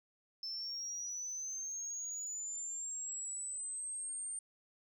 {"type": "linear sweep", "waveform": "sine", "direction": "up", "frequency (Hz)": [5274, 8800], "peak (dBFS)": -38, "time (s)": [0.43, 4.39], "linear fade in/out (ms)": 2, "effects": ["tanh soft clip ceiling -35 dBFS", "13-bit"]}